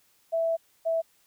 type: tone pair in turn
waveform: sine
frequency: 659.3 / 656.4 Hz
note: E5 / E5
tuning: 0 / -8 cents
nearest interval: unison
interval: 8 cents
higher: first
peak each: -23 dBFS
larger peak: neither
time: 0.32-0.57 / 0.85-1.02 s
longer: first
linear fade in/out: 20 ms
effects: white hiss -65 dBFS RMS until 1.26 s